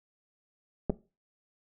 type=clicks; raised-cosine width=2 ms; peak=-15 dBFS; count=2; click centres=0.897 / 0.902 s; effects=noise-tail reverb RT60 0.3 s tail -18 dB re dry